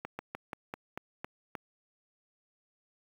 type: slowing click train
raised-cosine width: 0.5 ms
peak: -22 dBFS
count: 8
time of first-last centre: 0.05-1.552 s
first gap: 140 ms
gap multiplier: 1.14
effects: high-pass 100 Hz 12 dB/octave + 8-bit